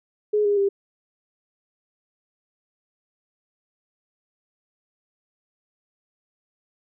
sine tone with pitch steps, 420 / 408.5 / 397.3 Hz, G#4 / G#4 / G4, +19 / -29 / +23 cents, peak -17 dBFS, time 0.33-0.69 s, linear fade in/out 10 ms, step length 120 ms, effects none

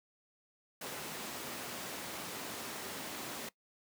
pink high-pass noise, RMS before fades -43 dBFS, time 0.81-3.49 s, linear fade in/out 5 ms, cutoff 220 Hz, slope 12 dB/octave, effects noise-tail reverb RT60 0.1 s tail -20 dB re dry

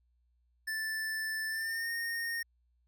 square tone with pitch glide, 1760 to 1845.4 Hz, A6 to A#6, 0 to -18 cents, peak -34 dBFS, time 0.67-2.43 s, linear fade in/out 10 ms, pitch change +82 cents, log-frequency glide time 1.48-1.9 s, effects added 60 Hz sine -69 dBFS peak until 2.87 s

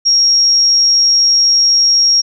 sine tone, 5588 Hz, F8, in tune, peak -7 dBFS, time 0.05-2.22 s, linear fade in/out 20 ms, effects none

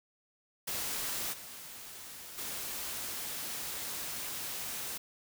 white noise with level steps, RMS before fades -36 / -47 / -39 dBFS, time 0.67-4.98 s, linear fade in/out 10 ms, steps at 1.32 / 2.37 s, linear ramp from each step 20 ms, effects none

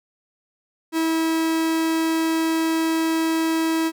45% pulse tone, 324.1 Hz, E4, 29 cents flat, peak -19 dBFS, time 0.92-3.92 s, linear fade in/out 50 ms, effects none

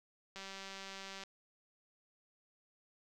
click train, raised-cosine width 0.2 ms, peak -30 dBFS, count 171, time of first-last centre 0.36-1.236 s, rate 194 Hz, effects none

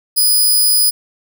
5% pulse tone, 4978 Hz, D#8, in tune, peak -3 dBFS, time 0.16-0.91 s, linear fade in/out 20 ms, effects none

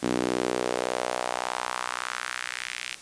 sawtooth tone with high-pass filter sweep, 61.74 Hz, B1, in tune, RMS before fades -30 dBFS, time 0.02-2.96 s, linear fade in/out 20 ms, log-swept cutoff 270 to 2500 Hz, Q 2, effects white hiss -46 dBFS RMS until 3.01 s + resampled to 22050 Hz

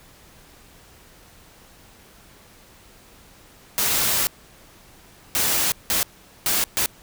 white noise bursts at uneven times, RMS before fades -21 dBFS, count 5, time 3.78-4.27 / 5.35-5.72 / 5.9-6.03 / 6.46-6.64 / 6.77-6.86 s, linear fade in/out 0 ms, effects pink hiss -50 dBFS RMS until 7.02 s

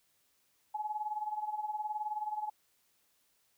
sine tone with tremolo, 849 Hz, G#5, 38 cents sharp, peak -31 dBFS, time 0.74-2.5 s, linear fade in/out 10 ms, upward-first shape sine, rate 19 Hz, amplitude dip 75%, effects white hiss -73 dBFS RMS until 3.57 s

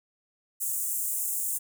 pink high-pass noise, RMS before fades -30 dBFS, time 0.6-1.59 s, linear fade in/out 20 ms, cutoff 7300 Hz, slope 48 dB/octave, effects none

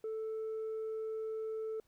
sine tone, 440 Hz, A4, in tune, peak -34 dBFS, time 0.04-1.8 s, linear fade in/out 2 ms, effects tanh soft clip ceiling -35 dBFS + pink hiss -75 dBFS RMS until 1.87 s

